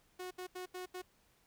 sawtooth tone bursts at uneven times, 365.5 Hz, F#4, 21 cents flat, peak -38 dBFS, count 5, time 0.19-0.31 / 0.38-0.47 / 0.55-0.66 / 0.74-0.86 / 0.94-1.02 s, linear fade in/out 10 ms, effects pink hiss -71 dBFS RMS until 1.46 s

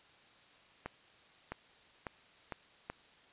accelerating click train, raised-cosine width 0.5 ms, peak -24 dBFS, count 5, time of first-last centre 0.86-2.9 s, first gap 660 ms, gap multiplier 0.83, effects white hiss -62 dBFS RMS until 3.32 s + resampled to 8000 Hz

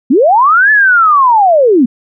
sine linear two-way sweep, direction up then down, 219.1 to 1750 to 219.1 Hz, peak -4 dBFS, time 0.1-1.86 s, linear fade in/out 10 ms, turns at 0.71 s, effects none

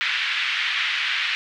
pink band-pass noise, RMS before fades -24 dBFS, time 0.01-1.35 s, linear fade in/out 0 ms, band 1700 to 3400 Hz, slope 24 dB/octave, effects none

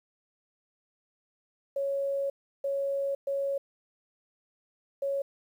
sine tone bursts at uneven times, 554.4 Hz, C#5, in tune, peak -27 dBFS, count 4, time 1.76-2.3 / 2.64-3.15 / 3.27-3.58 / 5.02-5.22 s, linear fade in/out 5 ms, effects 10-bit

